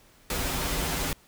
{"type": "noise with comb filter", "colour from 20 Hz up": "pink", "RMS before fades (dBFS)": -29, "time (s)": [0.3, 1.13], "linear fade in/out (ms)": 2, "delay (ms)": 9.3, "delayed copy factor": -1, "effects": ["pink hiss -58 dBFS RMS until 1.27 s"]}